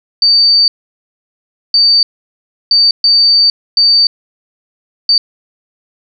sine tone bursts at uneven times, 4601 Hz, D8, 36 cents flat, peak -5 dBFS, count 6, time 0.22-0.68 / 1.74-2.03 / 2.71-2.91 / 3.04-3.5 / 3.77-4.07 / 5.09-5.18 s, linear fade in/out 2 ms, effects none

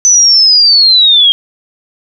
sine linear sweep, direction down, 6060 to 3197 Hz, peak -3 dBFS, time 0.05-1.32 s, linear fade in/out 0 ms, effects none

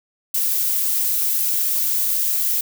violet noise, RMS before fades -20 dBFS, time 0.34-2.61 s, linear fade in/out 5 ms, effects none

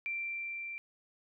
sine tone with level ramp, 2355 Hz, D7, 4 cents sharp, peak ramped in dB -33 to -39 dBFS, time 0.06-0.78 s, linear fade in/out 0 ms, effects none

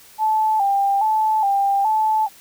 sine tone with vibrato, 831 Hz, G#5, 1 cent sharp, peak -15 dBFS, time 0.18-2.29 s, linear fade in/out 50 ms, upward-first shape square, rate 1.2 Hz, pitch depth 79 cents each way, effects white hiss -47 dBFS RMS until 2.4 s

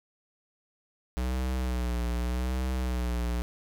square tone with vibrato, 61.74 Hz, B1, in tune, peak -28 dBFS, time 1.17-3.42 s, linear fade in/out 0 ms, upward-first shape sine, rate 0.84 Hz, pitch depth 65 cents each way, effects none

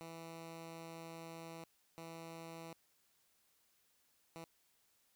10% pulse tone bursts at uneven times, 164.81 Hz, E3, in tune, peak -40 dBFS, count 3, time 0.01-1.64 / 1.98-2.73 / 4.36-4.44 s, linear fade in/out 0 ms, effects white hiss -75 dBFS RMS until 5.15 s

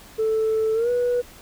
sine tone with pitch glide, 440 to 488.2 Hz, A4 to B4, 0 to -20 cents, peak -17 dBFS, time 0.18-1.22 s, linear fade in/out 20 ms, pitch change +180 cents, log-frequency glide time 0.74-0.9 s, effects tanh soft clip ceiling -16 dBFS + pink hiss -46 dBFS RMS until 1.41 s

